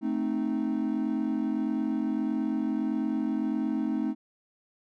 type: chord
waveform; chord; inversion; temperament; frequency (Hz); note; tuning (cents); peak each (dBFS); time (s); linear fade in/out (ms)
triangle; A diminished; none; equal with one note detuned; 220 / 261.6 / 309.7; A3 / C4 / Eb4; 0 / 0 / -8; -28; 0.01-4.15; 50
effects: tanh soft clip ceiling -17 dBFS